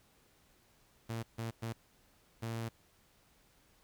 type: tone bursts at uneven times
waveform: sawtooth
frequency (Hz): 114.5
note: A#2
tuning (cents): -31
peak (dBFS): -33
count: 4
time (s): 1.09-1.23 / 1.38-1.51 / 1.62-1.73 / 2.42-2.69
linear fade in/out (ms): 10
effects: pink hiss -68 dBFS RMS until 3.83 s